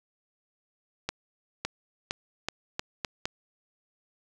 accelerating click train, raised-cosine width 0.2 ms, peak -12 dBFS, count 7, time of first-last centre 1.09-3.255 s, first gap 560 ms, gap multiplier 0.82, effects none

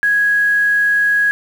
sine tone with quantisation, 1661.2 Hz, G#6, in tune, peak -11 dBFS, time 0.03-1.31 s, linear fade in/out 0 ms, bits 6, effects none

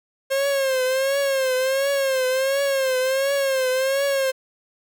45% pulse tone with vibrato, 535 Hz, C5, 38 cents sharp, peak -19 dBFS, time 0.3-4.32 s, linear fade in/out 20 ms, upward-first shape triangle, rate 1.4 Hz, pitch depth 90 cents each way, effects none

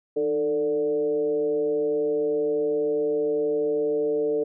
sine tone with frequency modulation, 446.2 Hz, A4, 24 cents sharp, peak -21 dBFS, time 0.16-4.44 s, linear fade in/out 10 ms, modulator 141 Hz, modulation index 0.63, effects none

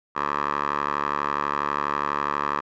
10% pulse tone with band-pass filter, 72.2 Hz, D2, 29 cents flat, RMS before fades -26 dBFS, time 0.15-2.61 s, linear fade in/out 20 ms, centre 1200 Hz, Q 3.3, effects resampled to 16000 Hz

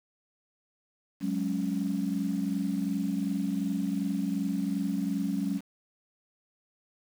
sine chord, F# suspended second, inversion none, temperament equal, 185 / 207.7 / 277.2 Hz, F#3 / G#3 / C#4, 0 / 0 / 0 cents, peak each -31 dBFS, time 1.2-5.61 s, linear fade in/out 50 ms, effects tanh soft clip ceiling -18 dBFS + 8-bit

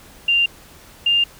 sine tone pair in turn, 2787 / 2802 Hz, F7 / F7, -4 / +5 cents, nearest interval unison, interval 9 cents, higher second, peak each -13 dBFS, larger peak neither, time 0.28-0.46 / 1.06-1.24 s, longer neither, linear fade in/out 5 ms, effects pink hiss -45 dBFS RMS until 1.39 s

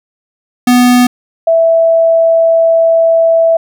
square / sine tone pair in turn, 246.9 / 659.1 Hz, B3 / E5, 0 / 0 cents, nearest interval octave + perfect fourth, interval 1700 cents, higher second, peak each -5 dBFS, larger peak neither, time 0.67-1.07 / 1.47-3.57 s, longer second, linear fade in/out 5 ms, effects none

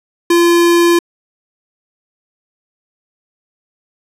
square tone, 343.3 Hz, F4, 30 cents flat, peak -8 dBFS, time 0.3-0.99 s, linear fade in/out 5 ms, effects resampled to 32000 Hz

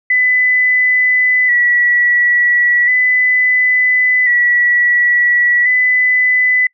sine tone with vibrato, 1971 Hz, B6, 4 cents flat, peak -9 dBFS, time 0.1-6.67 s, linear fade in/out 5 ms, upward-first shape square, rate 0.36 Hz, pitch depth 28 cents each way, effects noise-tail reverb RT60 0.1 s tail -26 dB re dry

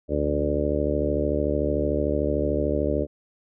harmonic tone with a mistuned harmonic, 73.42 Hz, D2, in tune, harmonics 1 / 2 / 3 / 4 / 5 / 6 / 7 / 8, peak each -28 / -34 / -33 / -28 / -30 / -29 / -31 / -28 dBFS, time 0.08-3.07 s, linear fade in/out 50 ms, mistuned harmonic 2, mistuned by +17 cents, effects none

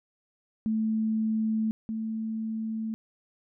sine tone pair in turn, 219.6 / 221.3 Hz, A3 / A3, -3 / +10 cents, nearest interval unison, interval 13 cents, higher second, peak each -24 / -29 dBFS, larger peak first, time 0.66-1.71 / 1.89-2.94 s, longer neither, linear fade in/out 0 ms, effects none

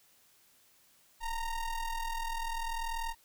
square ring-modulated tone, 466.2 Hz, A#4, in tune, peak -31 dBFS, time 1.2-3.15 s, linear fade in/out 50 ms, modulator 446 Hz, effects white hiss -65 dBFS RMS until 3.24 s

